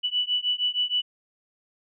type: beating tone pair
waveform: sine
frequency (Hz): 2960 / 2966.4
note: F#7 / F#7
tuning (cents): 0 / +4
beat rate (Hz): 6.4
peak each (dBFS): -26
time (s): 0.03-1.02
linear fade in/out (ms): 20
effects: none

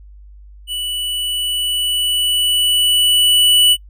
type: tone with level ramp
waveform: square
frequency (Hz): 2960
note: F#7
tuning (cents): 0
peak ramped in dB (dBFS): -21 to -8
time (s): 0.67-3.77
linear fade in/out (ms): 50
effects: noise-tail reverb RT60 0.1 s tail -25 dB re dry + added 50 Hz sine -37 dBFS peak until 3.89 s

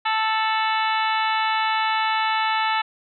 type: harmonic tone with a mistuned harmonic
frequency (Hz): 440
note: A4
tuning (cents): 0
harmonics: 2 / 3 / 4 / 5 / 6 / 7 / 8 / 9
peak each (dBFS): -22 / -26 / -28 / -30 / -32 / -33 / -34 / -35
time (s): 0.05-2.82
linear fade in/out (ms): 10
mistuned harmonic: 7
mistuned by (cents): -65
effects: none

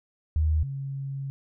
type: tone pair in turn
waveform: sine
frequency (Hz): 77.78 / 137.08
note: D#2 / C#3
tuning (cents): 0 / -19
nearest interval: minor seventh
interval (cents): 981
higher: second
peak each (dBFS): -20 / -30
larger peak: first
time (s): 0.36-0.63 / 0.63-1.3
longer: second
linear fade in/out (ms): 0
effects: none

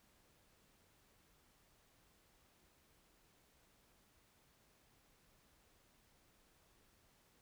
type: silence
effects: pink hiss -72 dBFS RMS until 7.41 s

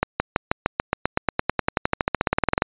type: accelerating click train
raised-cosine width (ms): 0.5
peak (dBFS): -3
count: 29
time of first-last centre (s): 0.03-2.621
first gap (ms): 170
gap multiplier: 0.95
effects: resampled to 8000 Hz

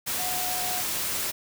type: tone in noise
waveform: sine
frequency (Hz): 729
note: F#5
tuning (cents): -26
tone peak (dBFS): -33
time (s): 0.18-0.82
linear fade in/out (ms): 20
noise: white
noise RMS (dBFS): -29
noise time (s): 0.06-1.32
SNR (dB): -7
effects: none

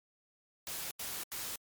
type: noise bursts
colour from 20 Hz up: white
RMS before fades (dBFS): -40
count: 3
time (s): 0.67-1.558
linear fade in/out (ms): 0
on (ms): 240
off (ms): 84
effects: MP3 96 kbps

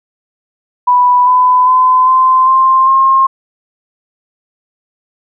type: tone with pitch steps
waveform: sine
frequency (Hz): 987.8 / 1003.3 / 1019.1 / 1035.1 / 1051.4 / 1067.9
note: B5 / B5 / C6 / C6 / C6 / C6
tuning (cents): 0 / +27 / -46 / -19 / +8 / +35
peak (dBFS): -5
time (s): 0.87-3.27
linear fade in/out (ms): 10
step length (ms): 400
effects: none

